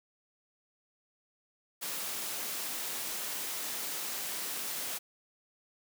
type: high-pass noise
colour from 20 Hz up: white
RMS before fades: -37 dBFS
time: 1.81-4.99 s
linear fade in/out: 20 ms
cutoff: 190 Hz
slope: 12 dB/octave
effects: none